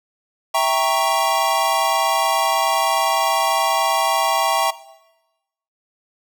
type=chord; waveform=square; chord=E diminished seventh; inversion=none; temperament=equal with one note detuned; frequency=659.3 / 789 / 932.3 / 1108.7 Hz; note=E5 / G5 / Bb5 / Db6; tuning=0 / +11 / 0 / 0 cents; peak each=-22 dBFS; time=0.54-4.71 s; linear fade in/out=10 ms; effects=noise-tail reverb RT60 1.0 s tail -18 dB re dry